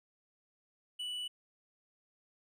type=tone with tanh clipping; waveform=sine; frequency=2960 Hz; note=F#7; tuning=in tune; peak=-38 dBFS; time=0.99-1.28 s; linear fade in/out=10 ms; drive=6 dB; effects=none